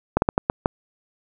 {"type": "slowing click train", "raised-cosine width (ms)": 1, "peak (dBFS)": -3, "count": 6, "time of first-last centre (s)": [0.17, 0.659], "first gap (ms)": 51, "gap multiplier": 1.33, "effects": []}